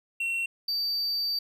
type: tone pair in turn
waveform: triangle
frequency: 2724 / 4630 Hz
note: F7 / D8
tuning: -44 / -25 cents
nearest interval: major sixth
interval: 919 cents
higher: second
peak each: -25 dBFS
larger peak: neither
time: 0.2-0.46 / 0.68-1.39 s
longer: second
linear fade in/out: 5 ms
effects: none